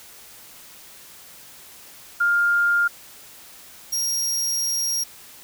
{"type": "tone pair in turn", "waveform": ["sine", "sawtooth"], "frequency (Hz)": [1405, 5620], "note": ["F6", "F8"], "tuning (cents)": [10, 10], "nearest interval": "2 octaves", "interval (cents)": 2400, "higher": "second", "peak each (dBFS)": [-16, -19], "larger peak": "first", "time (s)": [[2.2, 2.88], [3.92, 5.04]], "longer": "second", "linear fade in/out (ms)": 10, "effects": ["white hiss -45 dBFS RMS until 5.43 s"]}